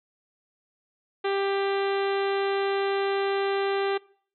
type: harmonic tone with a mistuned harmonic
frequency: 394.5 Hz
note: G4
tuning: 11 cents sharp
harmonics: 1 / 2 / 3 / 4 / 5 / 6 / 7 / 8 / 9 / 10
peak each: -25 / -31 / -35 / -37 / -39 / -41 / -42 / -43 / -44 / -45 dBFS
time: 1.24-3.98 s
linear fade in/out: 10 ms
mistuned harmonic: 10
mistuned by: +17 cents
effects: noise-tail reverb RT60 0.5 s tail -22 dB re dry